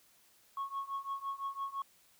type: tone with tremolo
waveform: sine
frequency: 1100 Hz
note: C#6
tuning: 14 cents flat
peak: -31 dBFS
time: 0.57-1.82 s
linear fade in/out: 2 ms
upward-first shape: triangle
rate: 5.9 Hz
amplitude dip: 95%
effects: tanh soft clip ceiling -32 dBFS + white hiss -66 dBFS RMS until 2.19 s